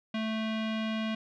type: tone with low-pass filter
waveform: square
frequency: 220 Hz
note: A3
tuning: in tune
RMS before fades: -32 dBFS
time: 0.14-1.15 s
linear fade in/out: 5 ms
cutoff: 3100 Hz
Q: 2.5
effects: none